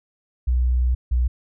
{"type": "tone pair in turn", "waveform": "sine", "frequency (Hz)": [62, 61.39], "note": ["B1", "B1"], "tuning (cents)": [7, -10], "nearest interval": "unison", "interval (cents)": 17, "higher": "first", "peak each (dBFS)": -16, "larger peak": "neither", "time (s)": [[0.47, 0.95], [1.11, 1.28]], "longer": "first", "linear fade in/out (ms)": 10, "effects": []}